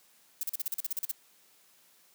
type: noise bursts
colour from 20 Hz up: violet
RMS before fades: -32 dBFS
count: 12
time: 0.41-1.114 s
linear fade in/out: 2 ms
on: 22 ms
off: 40 ms
effects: white hiss -63 dBFS RMS until 2.14 s + high-pass 150 Hz 12 dB/octave